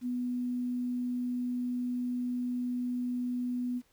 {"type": "tone with quantisation", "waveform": "sine", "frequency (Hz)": 246.9, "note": "B3", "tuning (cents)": 0, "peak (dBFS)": -30, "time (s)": [0.01, 3.82], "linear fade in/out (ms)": 50, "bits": 10, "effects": ["pink hiss -69 dBFS RMS until 3.92 s"]}